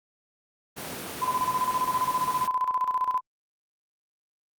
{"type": "high-pass noise", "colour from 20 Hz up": "pink", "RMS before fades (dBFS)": -36, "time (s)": [0.76, 2.48], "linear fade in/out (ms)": 20, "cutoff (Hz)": 150, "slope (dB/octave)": 12}
{"type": "tone with tremolo", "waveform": "sine", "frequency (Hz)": 1013, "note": "B5", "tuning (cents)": 44, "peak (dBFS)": -21, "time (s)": [1.21, 3.21], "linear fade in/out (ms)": 20, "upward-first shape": "square", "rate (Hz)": 15, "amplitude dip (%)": 65}
{"effects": ["Opus 24 kbps"]}